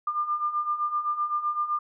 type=beating tone pair; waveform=sine; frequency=1195 / 1202.8 Hz; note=D6 / D6; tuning=+30 / +41 cents; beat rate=7.8 Hz; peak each=-31 / -26 dBFS; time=0.07-1.79 s; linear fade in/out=5 ms; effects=none